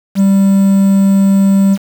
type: tone with quantisation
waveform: triangle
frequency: 196 Hz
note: G3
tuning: in tune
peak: -4 dBFS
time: 0.15-1.78 s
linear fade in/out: 50 ms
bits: 5
effects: none